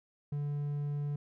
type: tone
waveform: triangle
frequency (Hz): 145.2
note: D3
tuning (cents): -19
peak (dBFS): -30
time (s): 0.32-1.16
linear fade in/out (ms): 5
effects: none